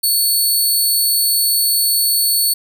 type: tone with amplitude modulation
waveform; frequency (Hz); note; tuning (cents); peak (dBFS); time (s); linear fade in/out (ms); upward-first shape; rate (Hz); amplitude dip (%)
10% pulse; 4435; C#8; 0; -5; 0.03-2.54; 10; sine; 258; 25
effects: none